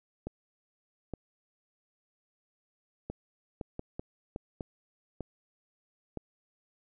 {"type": "clicks", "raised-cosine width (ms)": 2, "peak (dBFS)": -23, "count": 10, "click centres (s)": [0.27, 1.137, 3.1, 3.612, 3.794, 3.995, 4.361, 4.608, 5.207, 6.173], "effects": []}